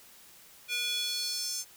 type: tone with high-pass filter sweep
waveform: square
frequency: 484.4 Hz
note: B4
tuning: 34 cents flat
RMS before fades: -33 dBFS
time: 0.68-1.65 s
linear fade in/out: 50 ms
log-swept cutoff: 2600 to 6300 Hz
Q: 3.6
effects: white hiss -55 dBFS RMS until 1.76 s